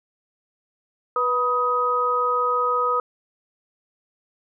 sine tone cluster, 490.3 / 981 / 1255 Hz, B4 / B5 / D#6, -13 / -12 / +15 cents, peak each -25 / -28 / -20 dBFS, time 1.16-3 s, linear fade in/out 2 ms, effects none

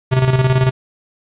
square tone with tremolo, 129.8 Hz, C3, 13 cents flat, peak -10 dBFS, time 0.11-0.71 s, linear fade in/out 20 ms, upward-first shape square, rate 18 Hz, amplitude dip 55%, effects resampled to 8000 Hz + 8-bit

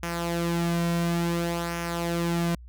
sawtooth tone with flanger, 170.4 Hz, F3, 42 cents flat, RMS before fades -27 dBFS, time 0.03-2.55 s, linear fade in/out 2 ms, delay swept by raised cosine 0.24 to 2.44 ms, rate 0.57 Hz, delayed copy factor -0.55, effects added 60 Hz sine -42 dBFS peak until 2.68 s

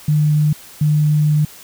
sine tone pair in turn, 150.6 / 150.6 Hz, D3 / D3, +44 / +44 cents, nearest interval unison, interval 0 cents, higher neither, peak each -11 dBFS, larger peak neither, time 0.08-0.53 / 0.81-1.45 s, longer second, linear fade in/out 5 ms, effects white hiss -40 dBFS RMS until 1.63 s

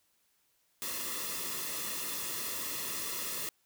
white noise with comb filter, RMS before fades -37 dBFS, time 0.82-3.49 s, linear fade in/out 0 ms, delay 1.3 ms, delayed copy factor -0.7, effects white hiss -73 dBFS RMS until 3.65 s

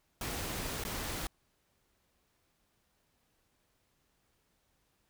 pink noise with dropouts, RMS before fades -38 dBFS, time 0.21-1.27 s, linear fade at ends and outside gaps 1 ms, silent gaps 0.838-0.85 s, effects pink hiss -75 dBFS RMS until 5.09 s

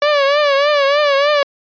sawtooth tone with vibrato, 573 Hz, D5, 43 cents flat, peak -7 dBFS, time 0.02-1.43 s, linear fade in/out 2 ms, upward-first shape triangle, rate 3.3 Hz, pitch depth 92 cents each way, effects resampled to 11025 Hz

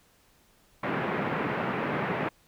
pink band-pass noise, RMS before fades -30 dBFS, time 0.83-2.29 s, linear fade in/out 5 ms, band 140 to 2200 Hz, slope 24 dB/octave, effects pink hiss -63 dBFS RMS until 2.47 s

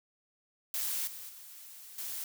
blue noise with level steps, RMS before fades -34 / -45 / -50 / -39 dBFS, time 0.74-2.24 s, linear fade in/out 2 ms, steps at 1.07 / 1.29 / 1.98 s, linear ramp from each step 5 ms, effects none

